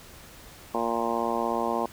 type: harmonic tone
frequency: 116.54 Hz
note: A#2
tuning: in tune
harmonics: 2 / 3 / 4 / 5 / 6 / 7 / 8 / 9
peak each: -33 / -33 / -33 / -33 / -33 / -33 / -33 / -33 dBFS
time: 0.74-1.86 s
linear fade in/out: 5 ms
effects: pink hiss -48 dBFS RMS until 1.92 s